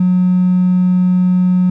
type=tone with hard clipping; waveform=triangle; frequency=181.9 Hz; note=F#3; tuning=29 cents flat; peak=-9 dBFS; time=0-1.7 s; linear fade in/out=5 ms; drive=3 dB; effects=none